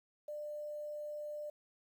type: tone with quantisation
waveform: sine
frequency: 596 Hz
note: D5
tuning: 25 cents sharp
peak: -40 dBFS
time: 0.28-1.5 s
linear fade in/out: 5 ms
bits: 11
effects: none